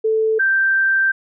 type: tone pair in turn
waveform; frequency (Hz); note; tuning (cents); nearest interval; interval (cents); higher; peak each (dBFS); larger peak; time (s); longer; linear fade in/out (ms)
sine; 440 / 1568; A4 / G6; 0 / 0; octave + minor seventh; 2200; second; -14 / -13; second; 0.04-0.39 / 0.39-1.12; second; 10
effects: none